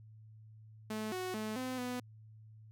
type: tone with pitch steps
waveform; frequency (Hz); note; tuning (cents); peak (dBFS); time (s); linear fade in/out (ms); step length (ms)
sawtooth; 216.5 / 369 / 216.2 / 256.2 / 248.2; A3 / F#4 / A3 / C4 / B3; -28 / -5 / -30 / -36 / +9; -33; 0.9-2; 5; 220
effects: added 109 Hz sine -53 dBFS peak until 2.71 s